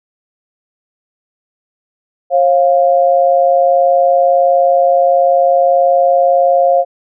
sine tone pair together, 540.5 / 700 Hz, C#5 / F5, -44 / +4 cents, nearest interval major third, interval 448 cents, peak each -10 dBFS, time 2.3-6.85 s, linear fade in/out 50 ms, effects none

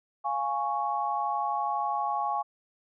sine chord, Db major, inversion first, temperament equal, 698.5 / 830.6 / 1108.7 Hz, F5 / Ab5 / Db6, 0 / 0 / 0 cents, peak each -34 / -29 / -31 dBFS, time 0.24-2.43 s, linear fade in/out 20 ms, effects none

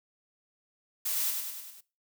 blue noise with echo, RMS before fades -31 dBFS, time 1.05-1.31 s, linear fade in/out 10 ms, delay 100 ms, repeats 5, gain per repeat -4 dB, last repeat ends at 1.81 s, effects noise-tail reverb RT60 0.3 s tail -20 dB re dry

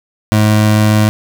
25% pulse tone, 106.8 Hz, G#2, 49 cents sharp, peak -4 dBFS, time 0.32-1.09 s, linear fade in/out 0 ms, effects none

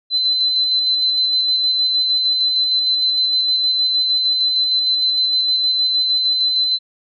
sine tone with tremolo, 4047 Hz, B7, 42 cents sharp, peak -13 dBFS, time 0.1-6.79 s, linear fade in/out 50 ms, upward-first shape square, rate 6.5 Hz, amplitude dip 25%, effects none

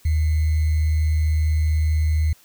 sine tone with sample-and-hold, 77.78 Hz, D#2, in tune, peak -16 dBFS, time 0.05-2.33 s, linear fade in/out 5 ms, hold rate 2100 Hz, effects white hiss -54 dBFS RMS until 2.44 s

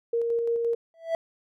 sine tone with tremolo, 466.2 Hz, A#4, in tune, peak -22 dBFS, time 0.13-0.75 s, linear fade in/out 5 ms, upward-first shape square, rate 5.8 Hz, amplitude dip 25%
triangle tone with exponential growth, 659.3 Hz, E5, in tune, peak -18 dBFS, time 0.94-1.15 s, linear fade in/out 1 ms, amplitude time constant 45 ms
effects none

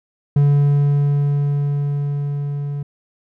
triangle tone with level ramp, 143.4 Hz, D3, 41 cents flat, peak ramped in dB -8 to -20 dBFS, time 0.36-2.83 s, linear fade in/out 5 ms, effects none

